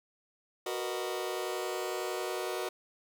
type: chord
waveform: sawtooth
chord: B major seventh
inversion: second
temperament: just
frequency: 370.4 / 463 / 493.9 / 617.4 Hz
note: F#4 / A#4 / B4 / D#5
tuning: +2 / -12 / 0 / -14 cents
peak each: -32 / -36 / -37 / -36 dBFS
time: 0.66-2.69 s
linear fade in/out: 5 ms
effects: none